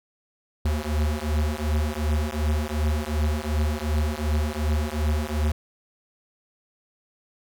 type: beating tone pair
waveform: square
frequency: 74.4 / 77.1 Hz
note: D2 / D#2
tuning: +23 / -15 cents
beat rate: 2.7 Hz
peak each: -26 dBFS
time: 0.65-5.52 s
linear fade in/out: 5 ms
effects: none